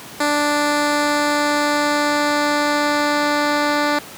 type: tone with low-pass filter sweep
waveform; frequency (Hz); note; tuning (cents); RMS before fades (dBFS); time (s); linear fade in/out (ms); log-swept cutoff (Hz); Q
10% pulse; 293.7; D4; 0; -18; 0.2-3.99; 5; 9900 to 5200; 0.83
effects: pink hiss -36 dBFS RMS until 4.17 s + high-pass 150 Hz 12 dB/octave